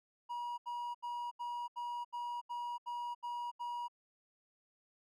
triangle tone bursts, 960 Hz, B5, 49 cents flat, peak -36 dBFS, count 10, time 0.29-3.883 s, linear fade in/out 20 ms, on 290 ms, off 77 ms, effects none

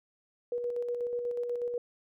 sine tone with tremolo, 483 Hz, B4, 39 cents flat, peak -29 dBFS, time 0.52-1.78 s, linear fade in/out 2 ms, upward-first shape square, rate 8.2 Hz, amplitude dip 35%, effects none

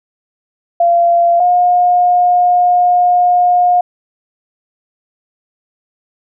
sine tone pair in turn, 688 / 714.3 Hz, F5 / F5, -26 / +39 cents, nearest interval minor second, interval 65 cents, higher second, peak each -7 dBFS, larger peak neither, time 0.8-1.4 / 1.4-3.81 s, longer second, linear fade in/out 5 ms, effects none

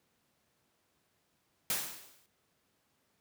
white noise with exponential decay, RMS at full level -30 dBFS, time 1.7-2.26 s, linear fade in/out 1 ms, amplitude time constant 120 ms, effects pink hiss -75 dBFS RMS until 3.2 s + high-pass 100 Hz 12 dB/octave

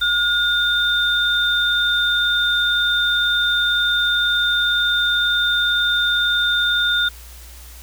sine tone pair together, 1433 / 3611 Hz, F6 / A7, +44 / +44 cents, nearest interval octave + major third, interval 1600 cents, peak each -18 dBFS, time 0.01-7.09 s, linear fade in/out 10 ms, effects added 60 Hz sine -38 dBFS peak until 7.82 s + white hiss -43 dBFS RMS until 7.82 s

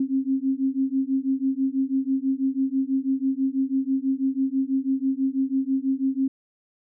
sine beating tone pair, 264.4 / 270.5 Hz, C4 / C#4, +18 / -42 cents, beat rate 6.1 Hz, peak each -24 dBFS, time 0-6.28 s, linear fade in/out 5 ms, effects none

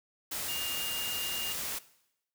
sine tone in noise, 2824 Hz, F7, 19 cents sharp, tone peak -36 dBFS, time 0.48-1.53 s, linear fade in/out 10 ms, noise white, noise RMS -36 dBFS, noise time 0.31-1.79 s, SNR -3 dB, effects noise-tail reverb RT60 0.8 s tail -18 dB re dry

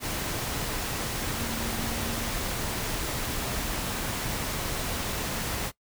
sine tone in noise, 230.9 Hz, A#3, 16 cents flat, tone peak -37 dBFS, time 1.31-2.31 s, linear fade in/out 50 ms, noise pink, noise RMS -31 dBFS, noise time 0-5.72 s, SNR -9 dB, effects noise-tail reverb RT60 0.1 s tail -20 dB re dry

